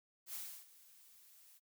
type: noise with ADSR envelope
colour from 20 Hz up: blue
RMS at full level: -44 dBFS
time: 0.26-1.6 s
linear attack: 77 ms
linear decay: 310 ms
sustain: -19 dB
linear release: 34 ms
effects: noise-tail reverb RT60 0.1 s tail -26 dB re dry